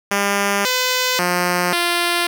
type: tone with pitch steps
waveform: 5% pulse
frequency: 200.8 / 506 / 177.8 / 346.8 Hz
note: G3 / B4 / F3 / F4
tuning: +42 / +42 / +31 / -12 cents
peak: -5 dBFS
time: 0.11-2.27 s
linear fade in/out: 5 ms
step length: 540 ms
effects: none